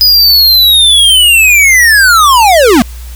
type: linear sweep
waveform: square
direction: down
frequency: 5010 to 213.5 Hz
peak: -3 dBFS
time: 0.01-2.82 s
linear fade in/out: 0 ms
effects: added 60 Hz sine -22 dBFS peak until 3.15 s + white hiss -35 dBFS RMS until 3.15 s